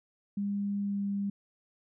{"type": "tone with pitch glide", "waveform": "sine", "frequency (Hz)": [201.6, 200.2], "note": ["G3", "G3"], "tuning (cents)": [49, 37], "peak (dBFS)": -29, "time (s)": [0.37, 1.3], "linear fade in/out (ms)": 5, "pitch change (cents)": -12, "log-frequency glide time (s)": [0.8, 1], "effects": []}